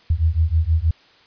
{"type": "beating tone pair", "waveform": "sine", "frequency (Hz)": [77.78, 84.08], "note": ["D#2", "E2"], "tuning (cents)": [0, 35], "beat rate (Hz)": 6.3, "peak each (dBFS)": -18, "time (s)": [0.1, 0.91], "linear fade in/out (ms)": 5, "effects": ["white hiss -52 dBFS RMS until 1.26 s", "resampled to 11025 Hz"]}